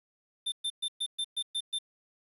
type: tone bursts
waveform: square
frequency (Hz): 3573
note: A7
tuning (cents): +26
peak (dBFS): -30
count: 8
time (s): 0.46-1.788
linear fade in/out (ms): 10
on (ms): 61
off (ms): 120
effects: resampled to 32000 Hz + 10-bit